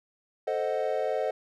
triangle chord, A diminished seventh, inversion none, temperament equal, 440 / 523.3 / 622.3 / 740 Hz, A4 / C5 / Eb5 / Gb5, 0 / 0 / 0 / 0 cents, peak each -30 / -29 / -29 / -32 dBFS, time 0.47-1.31 s, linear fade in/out 5 ms, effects none

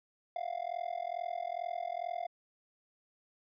triangle tone with amplitude modulation, 698.5 Hz, F5, in tune, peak -29 dBFS, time 0.36-2.27 s, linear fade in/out 2 ms, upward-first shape sine, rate 42.3 Hz, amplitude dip 100%, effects resampled to 11025 Hz

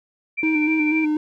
sine tone with tremolo, 2349 Hz, D7, in tune, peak -20 dBFS, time 0.37-1.06 s, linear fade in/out 20 ms, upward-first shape sine, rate 12 Hz, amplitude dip 50%
triangle tone with vibrato, 310 Hz, D#4, 6 cents flat, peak -16 dBFS, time 0.43-1.17 s, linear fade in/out 2 ms, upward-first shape square, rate 4.1 Hz, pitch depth 33 cents each way
effects none

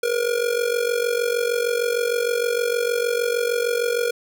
square tone with amplitude modulation, 477.1 Hz, A#4, 40 cents sharp, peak -17 dBFS, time 0.03-4.11 s, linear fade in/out 5 ms, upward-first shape sine, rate 46.5 Hz, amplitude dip 75%, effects none

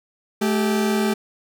40% pulse tone pair together, 216.2 / 392 Hz, A3 / G4, -30 / 0 cents, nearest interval minor seventh, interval 1030 cents, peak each -19 / -22 dBFS, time 0.41-1.14 s, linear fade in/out 10 ms, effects none

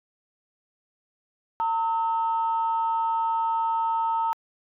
sine tone pair together, 910 / 1286.9 Hz, A#5 / E6, -42 / -42 cents, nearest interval tritone, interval 600 cents, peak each -22 / -30 dBFS, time 1.6-4.33 s, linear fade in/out 0 ms, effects tanh soft clip ceiling -15 dBFS

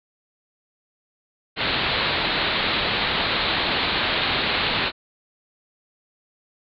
white low-pass noise, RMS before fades -23 dBFS, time 1.56-4.92 s, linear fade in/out 50 ms, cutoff 4300 Hz, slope 96 dB/octave, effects none

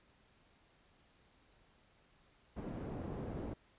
white low-pass noise, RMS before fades -43 dBFS, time 2.56-3.54 s, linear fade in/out 10 ms, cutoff 370 Hz, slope 12 dB/octave, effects pink hiss -69 dBFS RMS until 3.78 s + resampled to 8000 Hz

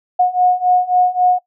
sine beating tone pair, 724 / 727.7 Hz, F#5 / F#5, -38 / -29 cents, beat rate 3.7 Hz, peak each -15 / -13 dBFS, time 0.19-1.39 s, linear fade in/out 10 ms, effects noise-tail reverb RT60 0.1 s tail -20 dB re dry

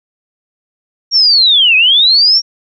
sine linear two-way sweep, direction down then up, 5630 to 2480 to 5630 Hz, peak -5 dBFS, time 1.11-2.42 s, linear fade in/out 50 ms, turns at 1.76 s, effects none

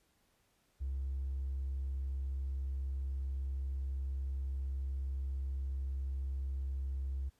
sine tone with hard clipping, 67.2 Hz, C2, 47 cents sharp, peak -35 dBFS, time 0.8-7.3 s, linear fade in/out 20 ms, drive 1 dB, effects pink hiss -74 dBFS RMS until 7.39 s + resampled to 32000 Hz

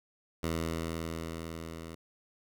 10% pulse tone with level ramp, 82 Hz, E2, 9 cents flat, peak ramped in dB -22 to -34 dBFS, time 0.43-1.95 s, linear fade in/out 5 ms, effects none

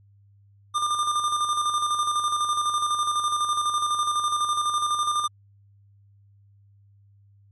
square tone with tremolo, 1200 Hz, D6, 37 cents sharp, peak -21 dBFS, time 0.74-5.28 s, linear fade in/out 20 ms, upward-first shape square, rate 12 Hz, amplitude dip 45%, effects added 100 Hz sine -53 dBFS peak until 7.51 s + MP3 48 kbps

